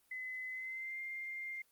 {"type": "tone with pitch glide", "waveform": "sine", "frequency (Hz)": [2025, 2106], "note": ["B6", "C7"], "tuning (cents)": [43, 11], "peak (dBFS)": -40, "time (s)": [0.11, 1.62], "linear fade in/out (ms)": 5, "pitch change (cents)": 68, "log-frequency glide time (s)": [0.49, 0.99], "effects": ["white hiss -72 dBFS RMS until 1.71 s", "Opus 32 kbps"]}